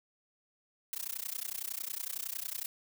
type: noise with amplitude modulation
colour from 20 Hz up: blue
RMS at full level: -35 dBFS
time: 0.93-2.66 s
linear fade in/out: 0 ms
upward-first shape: sine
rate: 30.9 Hz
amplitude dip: 100%
effects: none